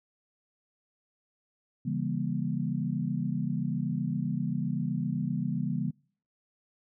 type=chord; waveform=sine; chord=C# diminished seventh; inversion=none; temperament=just; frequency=138.59 / 166.31 / 199.57 / 239.5 Hz; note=C#3 / E3 / G3 / Bb3; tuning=0 / +16 / +31 / +47 cents; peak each=-33 / -33 / -34 / -34 dBFS; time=1.85-5.91 s; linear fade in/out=10 ms; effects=noise-tail reverb RT60 0.5 s tail -25 dB re dry